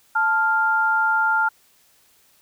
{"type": "tone pair together", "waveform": "sine", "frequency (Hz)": [880, 1396.9], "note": ["A5", "F6"], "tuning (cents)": [0, 0], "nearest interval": "minor sixth", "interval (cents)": 800, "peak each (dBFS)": [-21, -18], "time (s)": [0.15, 1.49], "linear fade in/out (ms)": 10, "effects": ["white hiss -58 dBFS RMS until 2.41 s"]}